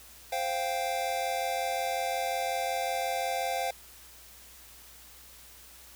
square chord, C suspended fourth, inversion none, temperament equal, 523.3 / 698.5 / 784 Hz, C5 / F5 / G5, 0 / 0 / 0 cents, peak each -36 / -33 / -34 dBFS, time 0.32-3.71 s, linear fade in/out 5 ms, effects added 60 Hz sine -59 dBFS peak until 5.95 s + white hiss -52 dBFS RMS until 5.95 s

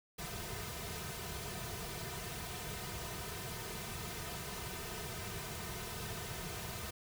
pink noise with comb filter, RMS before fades -43 dBFS, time 0.18-6.91 s, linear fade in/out 10 ms, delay 3.6 ms, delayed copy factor -0.95, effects none

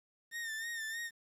40% pulse tone with vibrato, 1816 Hz, A#6, 46 cents flat, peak -37 dBFS, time 0.31-1.11 s, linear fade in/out 50 ms, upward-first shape sine, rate 3.2 Hz, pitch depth 57 cents each way, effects resampled to 32000 Hz + 11-bit

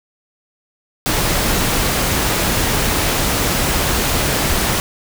pink noise, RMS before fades -17 dBFS, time 1.06-4.8 s, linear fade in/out 0 ms, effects none

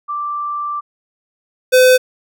sine / square tone pair in turn, 1174.7 / 508.7 Hz, D6 / C5, 0 / -49 cents, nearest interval octave + major second, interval 1449 cents, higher first, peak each -19 / -7 dBFS, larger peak second, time 0.08-0.81 / 1.72-1.98 s, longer first, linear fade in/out 20 ms, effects none

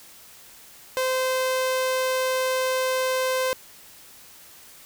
sawtooth tone, 517 Hz, C5, 21 cents flat, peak -18 dBFS, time 0.97-3.53 s, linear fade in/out 0 ms, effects white hiss -48 dBFS RMS until 4.85 s

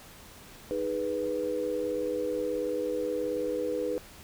sine chord, G# minor, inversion second, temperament equal, 311.1 / 415.3 / 493.9 Hz, D#4 / G#4 / B4, 0 / 0 / 0 cents, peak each -35 / -34 / -30 dBFS, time 0.71-3.98 s, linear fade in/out 0 ms, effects pink hiss -50 dBFS RMS until 4.23 s

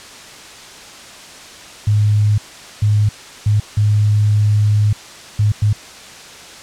sine tone bursts at uneven times, 104.9 Hz, G#2, 18 cents sharp, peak -10 dBFS, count 6, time 1.87-2.38 / 2.82-3.09 / 3.46-3.6 / 3.77-4.93 / 5.39-5.52 / 5.62-5.73 s, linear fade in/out 5 ms, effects white hiss -36 dBFS RMS until 6.62 s + low-pass 7000 Hz 12 dB/octave

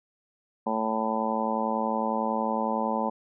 harmonic tone, 110.9 Hz, A2, 14 cents sharp, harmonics 2 / 3 / 4 / 5 / 6 / 7 / 8 / 9, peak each -30 / -39 / -36 / -32 / -39 / -33 / -31 / -33 dBFS, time 0.66-3.1 s, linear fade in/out 10 ms, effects none

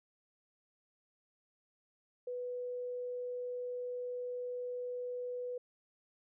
sine tone, 493.9 Hz, B4, in tune, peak -37 dBFS, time 2.27-5.58 s, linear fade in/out 5 ms, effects none

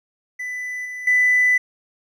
triangle tone with level steps, 1994 Hz, B6, 16 cents sharp, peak -24 / -27 / -10 dBFS, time 0.39-1.58 s, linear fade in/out 10 ms, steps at 0.85 / 1.07 s, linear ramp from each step 5 ms, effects tanh soft clip ceiling -10 dBFS

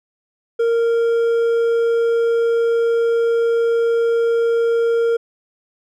triangle tone with hard clipping, 463.5 Hz, A#4, 10 cents flat, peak -15 dBFS, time 0.59-5.17 s, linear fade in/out 10 ms, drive 7 dB, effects none

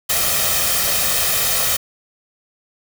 white noise with comb filter, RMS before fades -18 dBFS, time 0.09-1.77 s, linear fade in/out 10 ms, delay 1.6 ms, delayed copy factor +0.6, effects none

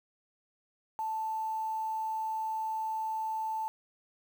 sine tone with quantisation, 880 Hz, A5, in tune, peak -31 dBFS, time 0.99-3.68 s, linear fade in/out 0 ms, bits 9, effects none

